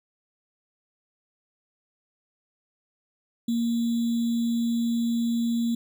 sine tone with sample-and-hold, 233.1 Hz, A#3, in tune, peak -22 dBFS, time 3.48-5.75 s, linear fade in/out 5 ms, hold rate 3675 Hz, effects none

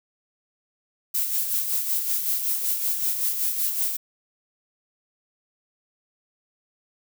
violet noise with tremolo, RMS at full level -23 dBFS, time 1.14-3.97 s, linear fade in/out 10 ms, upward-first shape sine, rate 5.3 Hz, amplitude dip 50%, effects none

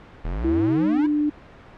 square exponential sweep, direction up, 36.81 to 337.2 Hz, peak -25 dBFS, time 0.24-1.07 s, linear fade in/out 10 ms
sine tone with pitch glide, 329.6 to 297.1 Hz, E4 to D4, 0 to +20 cents, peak -18 dBFS, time 0.44-1.3 s, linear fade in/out 10 ms, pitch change -180 cents, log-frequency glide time 0.59-1.02 s
effects pink hiss -45 dBFS RMS until 1.77 s + low-pass 2000 Hz 12 dB/octave

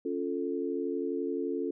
sine chord, Db augmented, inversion none, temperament equal, 277.2 / 349.2 / 440 Hz, Db4 / F4 / A4, 0 / 0 / 0 cents, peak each -34 dBFS, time 0.05-1.71 s, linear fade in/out 5 ms, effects none

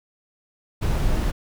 brown noise, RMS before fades -21 dBFS, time 0.81-1.32 s, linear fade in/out 20 ms, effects none

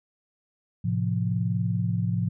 sine chord, F major, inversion first, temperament equal, 110 / 130.81 / 174.61 Hz, A2 / C3 / F3, 0 / 0 / 0 cents, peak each -26 / -30 / -27 dBFS, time 0.84-2.29 s, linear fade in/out 10 ms, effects none

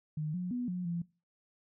sine tone with pitch steps, 153.2 / 179.9 / 245.8 / 180.1 / 171.1 Hz, D#3 / F#3 / B3 / F#3 / F3, -27 / -48 / -8 / -46 / -35 cents, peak -32 dBFS, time 0.17-1.02 s, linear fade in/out 5 ms, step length 170 ms, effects noise-tail reverb RT60 0.3 s tail -21 dB re dry

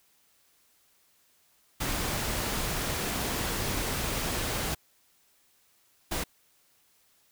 pink noise bursts at uneven times, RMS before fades -31 dBFS, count 2, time 1.8-4.75 / 6.11-6.24 s, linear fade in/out 10 ms, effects white hiss -66 dBFS RMS until 7.31 s

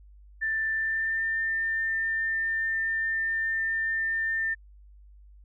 sine tone with pitch glide, 1773 to 1798.8 Hz, A6 to A6, +13 to +38 cents, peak -25 dBFS, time 0.41-4.55 s, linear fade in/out 20 ms, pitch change +25 cents, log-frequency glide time 0.72-1.25 s, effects added 50 Hz sine -49 dBFS peak until 5.44 s

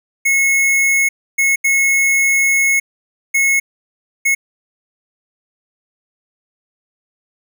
square tone bursts at uneven times, 2181 Hz, C#7, 29 cents flat, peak -12 dBFS, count 5, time 0.25-1.09 / 1.38-1.56 / 1.64-2.8 / 3.34-3.6 / 4.25-4.35 s, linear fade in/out 10 ms, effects none

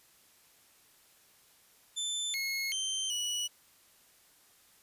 25% pulse tone with pitch steps, 3530 / 2170 / 3120 / 2937 Hz, A7 / C#7 / G7 / F#7, +5 / -37 / -9 / -13 cents, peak -28 dBFS, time 1.96-3.48 s, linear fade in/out 20 ms, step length 380 ms, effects white hiss -63 dBFS RMS until 4.82 s + resampled to 32000 Hz

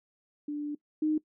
sine tone pair in turn, 294.4 / 308.1 Hz, D4 / D#4, +4 / -17 cents, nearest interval minor second, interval 79 cents, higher second, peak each -31 / -24 dBFS, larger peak second, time 0.48-0.75 / 1.02-1.18 s, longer first, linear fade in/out 5 ms, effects noise-tail reverb RT60 0.1 s tail -20 dB re dry

